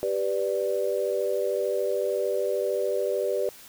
sine chord, G major, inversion none, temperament equal, 392 / 493.9 / 587.3 Hz, G4 / B4 / D5, 0 / 0 / 0 cents, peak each -28 dBFS, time 0.03-3.49 s, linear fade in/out 0 ms, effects white hiss -48 dBFS RMS until 3.68 s

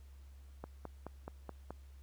click train, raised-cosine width 1 ms, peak -29 dBFS, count 6, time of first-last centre 0.64-1.706 s, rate 4.69 Hz, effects added 68 Hz sine -52 dBFS peak until 2.02 s + pink hiss -70 dBFS RMS until 2.02 s

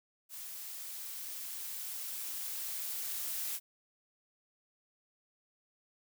blue noise with level ramp, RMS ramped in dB -45 to -37 dBFS, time 0.29-3.6 s, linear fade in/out 50 ms, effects none

